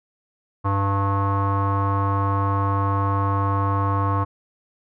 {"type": "tone with low-pass filter", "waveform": "square", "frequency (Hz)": 98.8, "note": "G2", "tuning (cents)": 14, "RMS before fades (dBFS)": -21, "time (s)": [0.64, 4.25], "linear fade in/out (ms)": 20, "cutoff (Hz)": 1100, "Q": 7.2, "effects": []}